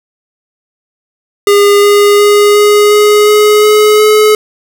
square tone with pitch steps, 406.6 / 409.4 / 412.3 / 415.1 / 418 / 420.9 / 423.9 / 426.8 Hz, G#4 / G#4 / G#4 / G#4 / G#4 / G#4 / G#4 / G#4, -37 / -25 / -13 / -1 / +11 / +23 / +35 / +47 cents, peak -4 dBFS, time 1.47-4.35 s, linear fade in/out 2 ms, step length 360 ms, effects none

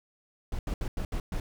brown noise bursts at uneven times, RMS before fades -31 dBFS, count 6, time 0.52-0.59 / 0.67-0.74 / 0.81-0.88 / 0.97-1.05 / 1.12-1.2 / 1.32-1.4 s, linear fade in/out 2 ms, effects none

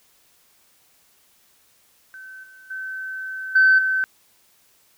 sine tone with level steps, 1534 Hz, G6, 38 cents flat, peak -37 / -44 / -28 / -10 / -18 dBFS, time 2.14-4.04 s, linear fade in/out 0 ms, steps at 2.43 / 2.7 / 3.55 / 3.78 s, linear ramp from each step 10 ms, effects tanh soft clip ceiling -7 dBFS + white hiss -59 dBFS RMS until 4.97 s

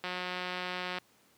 click train, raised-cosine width 0.3 ms, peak -20 dBFS, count 172, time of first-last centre 0.04-0.985 s, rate 181 Hz, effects pink hiss -65 dBFS RMS until 1.37 s + high-pass 150 Hz 12 dB/octave

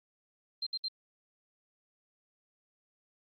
sine tone bursts, 4156 Hz, C8, 12 cents flat, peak -32 dBFS, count 3, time 0.62-0.884 s, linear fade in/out 5 ms, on 46 ms, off 63 ms, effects Opus 48 kbps

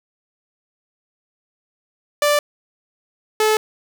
sawtooth tone pair in turn, 587.3 / 432.2 Hz, D5 / A4, 0 / -31 cents, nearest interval perfect fourth, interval 531 cents, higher first, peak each -10 dBFS, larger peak neither, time 2.22-2.39 / 3.4-3.57 s, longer neither, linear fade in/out 2 ms, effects none

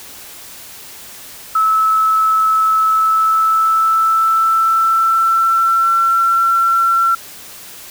sine tone with pitch glide, 1302 to 1354.2 Hz, E6 to E6, -22 to +46 cents, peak -10 dBFS, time 1.55-7.15 s, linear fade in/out 5 ms, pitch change +68 cents, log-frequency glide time 2.82-6.22 s, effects white hiss -35 dBFS RMS until 7.9 s

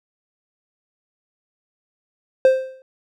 triangle tone with exponential decay, 523.3 Hz, C5, in tune, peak -5 dBFS, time 2.45-2.82 s, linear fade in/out 1 ms, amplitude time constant 79 ms, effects none

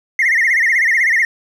triangle tone with vibrato, 1968 Hz, B6, 7 cents flat, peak -8 dBFS, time 0.19-1.25 s, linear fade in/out 2 ms, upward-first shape sine, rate 16 Hz, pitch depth 160 cents each way, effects tanh soft clip ceiling -7 dBFS

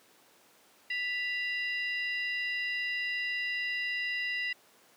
harmonic tone with a mistuned harmonic, 987.8 Hz, B5, in tune, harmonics 2 / 3 / 4 / 5, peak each -32 / -36 / -46 / -46 dBFS, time 0.9-4.53 s, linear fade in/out 5 ms, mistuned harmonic 3, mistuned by -110 cents, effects pink hiss -61 dBFS RMS until 4.96 s + high-pass 300 Hz 12 dB/octave

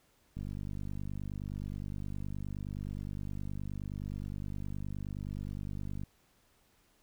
click train, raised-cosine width 5 ms, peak -28 dBFS, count 282, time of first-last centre 0.37-6.035 s, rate 49.6 Hz, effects pink hiss -69 dBFS RMS until 7.02 s

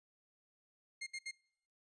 sawtooth tone bursts, 2128 Hz, C7, 29 cents sharp, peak -37 dBFS, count 3, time 1.01-1.313 s, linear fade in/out 10 ms, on 57 ms, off 66 ms, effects noise-tail reverb RT60 0.8 s tail -26 dB re dry + resampled to 22050 Hz

